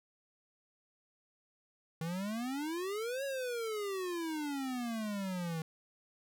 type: exponential two-way sweep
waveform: square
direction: up then down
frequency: 158 to 560 to 158 Hz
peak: -36 dBFS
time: 2.01-5.62 s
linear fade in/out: 2 ms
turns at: 3.24 s
effects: none